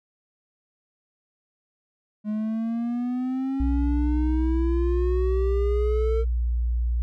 triangle exponential sweep, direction up, 209.7 to 453.3 Hz, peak -22 dBFS, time 2.24-6.25 s, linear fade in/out 50 ms
sine tone with pitch glide, 61.7 to 59.12 Hz, B1 to A#1, -1 to +25 cents, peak -21 dBFS, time 3.6-7.02 s, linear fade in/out 0 ms, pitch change -74 cents, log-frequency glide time 4.99-6.45 s
effects none

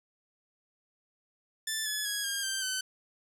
10% pulse tone with pitch steps, 1760 / 1709.9 / 1661.2 / 1613.9 / 1568 / 1523.3 Hz, A6 / A6 / G#6 / G6 / G6 / F#6, 0 / -50 / 0 / +50 / 0 / +50 cents, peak -22 dBFS, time 1.67-2.81 s, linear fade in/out 5 ms, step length 190 ms, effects none

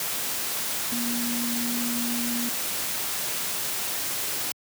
sine tone in noise, 238.3 Hz, A#3, 38 cents sharp, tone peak -28 dBFS, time 0.92-2.49 s, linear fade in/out 2 ms, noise white, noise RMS -29 dBFS, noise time 0-4.52 s, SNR -2 dB, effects high-pass 100 Hz 12 dB/octave

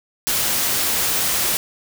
white noise, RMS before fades -20 dBFS, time 0.27-1.57 s, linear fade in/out 0 ms, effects none

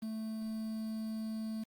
triangle tone with quantisation, 220 Hz, A3, in tune, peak -34 dBFS, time 0.02-1.64 s, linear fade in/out 10 ms, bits 9, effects Opus 32 kbps

